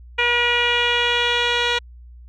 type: tone with low-pass filter sweep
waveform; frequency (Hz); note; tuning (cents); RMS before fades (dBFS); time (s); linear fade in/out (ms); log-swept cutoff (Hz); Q
10% pulse; 480.1; B4; -49; -19; 0.18-1.79; 10; 2600 to 4000; 3.1
effects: added 60 Hz sine -39 dBFS peak until 2.28 s